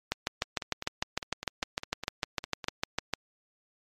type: two click trains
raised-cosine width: 0.2 ms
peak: -10 / -18 dBFS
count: 21 / 12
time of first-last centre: 0.12-3.137 / 0.42-2.642 s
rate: 6.63 / 4.95 Hz
effects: MP3 64 kbps